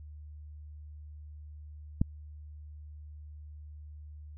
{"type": "click", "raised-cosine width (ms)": 5, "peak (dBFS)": -13, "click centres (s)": 2.015, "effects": ["added 75 Hz sine -44 dBFS peak until 4.37 s"]}